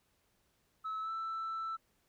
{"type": "tone with pitch glide", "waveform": "sine", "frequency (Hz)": [1297, 1325.8], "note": ["E6", "E6"], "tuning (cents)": [-28, 10], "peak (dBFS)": -34, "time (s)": [0.84, 1.77], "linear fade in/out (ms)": 20, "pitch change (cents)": 38, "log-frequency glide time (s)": [1.01, 1.11], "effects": ["tanh soft clip ceiling -34 dBFS", "pink hiss -75 dBFS RMS until 2.08 s"]}